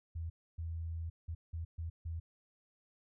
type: tone bursts at uneven times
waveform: sine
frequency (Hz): 82.5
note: E2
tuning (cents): +2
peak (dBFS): -37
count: 6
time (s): 0.15-0.3 / 0.58-1.1 / 1.28-1.35 / 1.53-1.65 / 1.78-1.9 / 2.05-2.2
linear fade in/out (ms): 10
effects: none